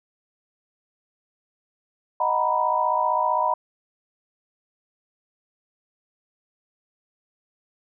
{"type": "chord", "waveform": "sine", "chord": "B major seventh", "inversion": "first", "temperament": "equal", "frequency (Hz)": [622.3, 740, 932.3, 987.8], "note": ["D#5", "F#5", "A#5", "B5"], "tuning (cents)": [0, 0, 0, 0], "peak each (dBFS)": [-27, -28, -25, -22], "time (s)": [2.2, 3.54], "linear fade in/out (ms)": 5, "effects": []}